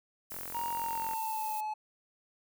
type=noise; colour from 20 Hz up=violet; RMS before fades=-42 dBFS; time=0.3-1.61 s; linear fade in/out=10 ms
type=click train; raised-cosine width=0.5 ms; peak=-29 dBFS; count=37; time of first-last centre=0.32-1.134 s; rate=44.2 Hz
type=tone with pitch glide; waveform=triangle; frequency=941 to 857.9 Hz; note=A#5 to A5; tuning=+16 to -44 cents; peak=-31 dBFS; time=0.54-1.74 s; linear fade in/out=10 ms; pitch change=-160 cents; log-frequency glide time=0.68-1.57 s
effects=none